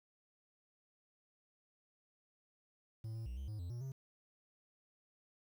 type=tone with pitch steps; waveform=triangle; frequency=111.2 / 113 / 60.6 / 67.3 / 107 / 87 / 119.9 / 133.6 Hz; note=A2 / A2 / B1 / C2 / A2 / F2 / A#2 / C3; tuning=+19 / +47 / -32 / +49 / -48 / -6 / +49 / +36 cents; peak=-39 dBFS; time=3.04-3.92 s; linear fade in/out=5 ms; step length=110 ms; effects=11-bit